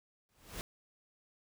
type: noise with exponential growth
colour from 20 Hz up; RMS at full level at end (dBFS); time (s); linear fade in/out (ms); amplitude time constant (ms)
pink; -39; 0.29-0.61; 0; 69
effects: none